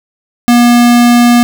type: tone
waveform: square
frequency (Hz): 240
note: B3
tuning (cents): -49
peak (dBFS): -4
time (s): 0.48-1.43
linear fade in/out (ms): 0
effects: none